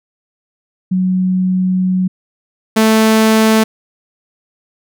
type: tone pair in turn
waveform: sine / sawtooth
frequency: 185 / 220 Hz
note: F#3 / A3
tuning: 0 / 0 cents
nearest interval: minor third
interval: 300 cents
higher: second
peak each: -11 / -4 dBFS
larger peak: second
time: 0.91-2.08 / 2.76-3.64 s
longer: first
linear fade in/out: 10 ms
effects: none